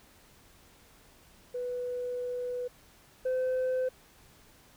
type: tone pair in turn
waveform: sine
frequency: 493.9 / 512.7 Hz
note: B4 / C5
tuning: 0 / -35 cents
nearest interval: minor second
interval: 65 cents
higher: second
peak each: -31 / -24 dBFS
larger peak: second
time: 1.54-2.68 / 3.25-3.89 s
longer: first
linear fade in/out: 10 ms
effects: tanh soft clip ceiling -26 dBFS + pink hiss -59 dBFS RMS until 4.76 s